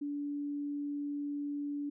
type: tone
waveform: sine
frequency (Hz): 288.6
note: D4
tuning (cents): -30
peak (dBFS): -34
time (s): 0.01-1.9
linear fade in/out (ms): 10
effects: none